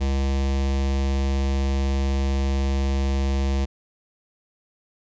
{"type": "tone with notch filter", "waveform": "square", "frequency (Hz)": 67.9, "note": "C#2", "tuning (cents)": -35, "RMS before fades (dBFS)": -22, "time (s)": [0, 3.66], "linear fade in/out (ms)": 20, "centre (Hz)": 1400, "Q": 1.9, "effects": ["resampled to 16000 Hz"]}